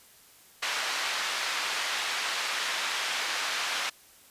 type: band-pass noise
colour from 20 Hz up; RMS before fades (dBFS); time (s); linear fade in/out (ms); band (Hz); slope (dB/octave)
pink; -31; 0.62-3.9; 10; 1200 to 5100; 12
effects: white hiss -56 dBFS RMS until 4.3 s + resampled to 32000 Hz